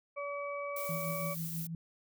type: harmonic tone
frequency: 571 Hz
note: D5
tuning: 49 cents flat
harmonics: 1 / 2 / 4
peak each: -38 / -41 / -44 dBFS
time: 0.16-1.35 s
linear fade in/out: 20 ms
type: noise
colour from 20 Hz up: violet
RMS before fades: -42 dBFS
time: 0.76-1.67 s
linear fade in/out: 5 ms
type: tone with tremolo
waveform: sine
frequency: 164.81 Hz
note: E3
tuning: in tune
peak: -35 dBFS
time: 0.89-1.75 s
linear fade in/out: 2 ms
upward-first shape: sine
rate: 6.1 Hz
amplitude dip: 55%
effects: none